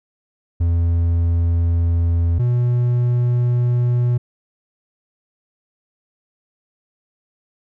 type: tone pair in turn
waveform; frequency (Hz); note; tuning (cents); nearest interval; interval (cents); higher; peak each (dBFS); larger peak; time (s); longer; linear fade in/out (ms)
triangle; 84.7 / 121.74; E2 / B2; +48 / -24; tritone; 628; second; -12; neither; 0.6-2.39 / 2.39-4.18; neither; 10
effects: none